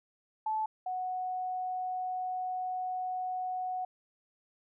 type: tone pair in turn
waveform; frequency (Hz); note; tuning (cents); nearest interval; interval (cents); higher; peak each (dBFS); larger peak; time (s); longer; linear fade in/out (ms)
sine; 870 / 737.9; A5 / F#5; -20 / -5; minor third; 285; first; -29 / -32; first; 0.46-0.66 / 0.86-3.85; second; 5
effects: none